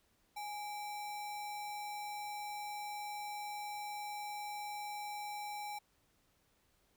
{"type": "tone with sample-and-hold", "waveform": "sine", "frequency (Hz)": 830.6, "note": "G#5", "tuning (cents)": 0, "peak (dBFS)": -40, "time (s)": [0.36, 5.79], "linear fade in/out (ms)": 10, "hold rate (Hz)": 3150, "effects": ["pink hiss -74 dBFS RMS until 6.96 s"]}